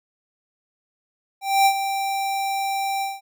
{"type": "tone with ADSR envelope", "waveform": "square", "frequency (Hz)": 784, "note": "G5", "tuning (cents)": 0, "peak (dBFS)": -13, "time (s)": [1.41, 3.21], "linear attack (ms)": 250, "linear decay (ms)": 68, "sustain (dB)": -10, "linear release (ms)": 190, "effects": []}